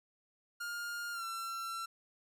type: tone with pitch glide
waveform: 45% pulse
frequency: 1412 to 1349.8 Hz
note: F6 to E6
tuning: +19 to +41 cents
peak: -38 dBFS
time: 0.6-1.86 s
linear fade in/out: 10 ms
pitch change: -78 cents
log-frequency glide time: 1.12-1.24 s
effects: none